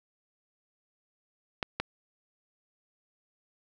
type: clicks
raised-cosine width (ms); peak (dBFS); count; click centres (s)
0.3; -13; 2; 1.628 / 1.8
effects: none